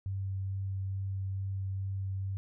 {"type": "tone with vibrato", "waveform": "sine", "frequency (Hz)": 96.6, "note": "G2", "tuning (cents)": -25, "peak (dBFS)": -32, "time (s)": [0.06, 2.37], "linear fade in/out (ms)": 0, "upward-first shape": "sine", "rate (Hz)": 2.3, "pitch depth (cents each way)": 9, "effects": []}